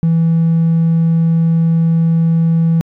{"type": "tone", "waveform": "triangle", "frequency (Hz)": 164.81, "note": "E3", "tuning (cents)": 0, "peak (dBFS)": -6, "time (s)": [0.03, 2.81], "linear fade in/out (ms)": 0, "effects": ["tanh soft clip ceiling -5 dBFS"]}